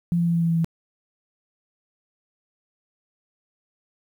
sine tone with pitch steps, 171.8 / 170.61 / 169.43 / 168.26 / 167.1 / 165.95 / 164.8 Hz, F3 / F3 / E3 / E3 / E3 / E3 / E3, -28 / -40 / +48 / +36 / +24 / +12 / 0 cents, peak -18 dBFS, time 0.12-0.645 s, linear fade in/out 0 ms, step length 75 ms, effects 9-bit

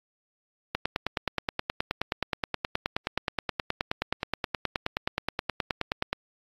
click train, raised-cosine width 0.3 ms, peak -10 dBFS, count 52, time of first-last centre 0.75-6.13 s, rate 9.48 Hz, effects AAC 32 kbps

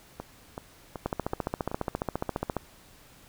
two click trains, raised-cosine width 1 ms, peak -21 / -14 dBFS, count 5 / 23, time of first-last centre 0.2-1.715 / 1.06-2.567 s, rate 2.64 / 14.6 Hz, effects pink hiss -55 dBFS RMS until 3.28 s

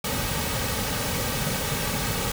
pink noise with comb filter, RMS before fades -27 dBFS, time 0.04-2.32 s, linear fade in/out 5 ms, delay 2.9 ms, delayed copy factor -0.6, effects none

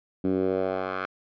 10% pulse tone with band-pass filter sweep, 93.9 Hz, F#2, 26 cents sharp, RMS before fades -27 dBFS, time 0.24-1.06 s, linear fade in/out 5 ms, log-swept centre 260 to 1400 Hz, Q 1.9, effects resampled to 11025 Hz

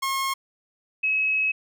sawtooth / sine tone pair in turn, 1079 / 2566 Hz, C#6 / E7, -47 / -47 cents, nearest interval octave + minor third, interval 1500 cents, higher second, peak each -20 dBFS, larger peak neither, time 0.02-0.34 / 1.03-1.52 s, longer second, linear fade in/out 10 ms, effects none

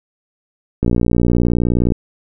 click train, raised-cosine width 3 ms, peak -3 dBFS, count 66, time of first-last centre 0.83-1.921 s, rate 59.6 Hz, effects none

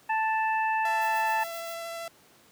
harmonic tone, 880 Hz, A5, in tune, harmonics 1 / 2 / 3, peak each -25 / -31 / -35 dBFS, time 0.09-1.44 s, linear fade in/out 10 ms
sawtooth tone with vibrato, 671 Hz, E5, 31 cents sharp, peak -31 dBFS, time 0.85-2.08 s, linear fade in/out 2 ms, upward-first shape sine, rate 13 Hz, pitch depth 8 cents each way
violet noise with tremolo, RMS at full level -43 dBFS, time 1.01-1.75 s, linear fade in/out 10 ms, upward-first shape sine, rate 7.6 Hz, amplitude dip 70%
effects pink hiss -58 dBFS RMS until 2.51 s + high-pass 150 Hz 12 dB/octave

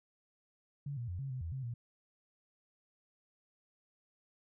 sine tone with pitch steps, 142 / 119.5 / 88.9 / 136.4 / 128.2 / 82.8 / 132.5 / 118.8 Hz, C#3 / A#2 / F2 / C#3 / C3 / E2 / C3 / A#2, +42 / +43 / +31 / -28 / -35 / +8 / +22 / +33 cents, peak -37 dBFS, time 0.86-1.74 s, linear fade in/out 5 ms, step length 110 ms, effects none

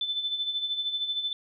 sine tone with tremolo, 3520 Hz, A7, in tune, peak -25 dBFS, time 0.01-1.33 s, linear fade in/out 2 ms, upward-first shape sine, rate 13 Hz, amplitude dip 60%, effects none

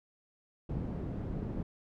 white low-pass noise, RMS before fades -37 dBFS, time 0.69-1.63 s, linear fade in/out 5 ms, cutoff 210 Hz, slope 12 dB/octave, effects none

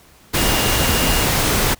sine tone in noise, 2831 Hz, F7, 23 cents sharp, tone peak -26 dBFS, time 0.36-1.25 s, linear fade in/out 20 ms, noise pink, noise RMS -17 dBFS, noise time 0.33-1.75 s, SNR -12 dB, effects pink hiss -49 dBFS RMS until 1.79 s

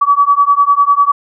sine beating tone pair, 1137 / 1147 Hz, C#6 / D6, +44 / -41 cents, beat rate 10 Hz, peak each -10 dBFS, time 0.01-1.12 s, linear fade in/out 10 ms, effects none

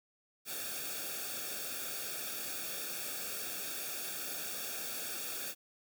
white noise with comb filter, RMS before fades -40 dBFS, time 0.45-5.55 s, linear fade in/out 50 ms, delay 0.99 ms, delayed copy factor -0.8, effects none

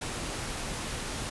pink noise, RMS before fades -35 dBFS, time 0.01-1.3 s, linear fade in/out 10 ms, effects resampled to 24000 Hz

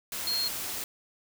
sine tone in noise, 4240 Hz, C8, 22 cents sharp, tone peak -27 dBFS, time 0.27-0.48 s, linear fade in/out 2 ms, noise white, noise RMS -35 dBFS, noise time 0.12-0.84 s, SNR +5 dB, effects none

